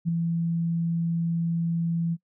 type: tone with ADSR envelope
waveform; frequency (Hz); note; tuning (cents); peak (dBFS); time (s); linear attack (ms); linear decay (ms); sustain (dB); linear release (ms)
sine; 167.6; E3; +29; -19; 0.05-2.17; 35; 4; -4; 42
effects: noise-tail reverb RT60 0.1 s tail -23 dB re dry